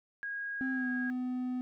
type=tone; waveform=sine; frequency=1639 Hz; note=G#6; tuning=23 cents flat; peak=-35 dBFS; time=0.23-1.1 s; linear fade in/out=0 ms
type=tone with pitch glide; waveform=triangle; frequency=261.6 to 251.7 Hz; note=C4 to B3; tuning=0 to +33 cents; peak=-30 dBFS; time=0.61-1.61 s; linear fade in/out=0 ms; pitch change=-67 cents; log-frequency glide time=0.72-0.88 s
effects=none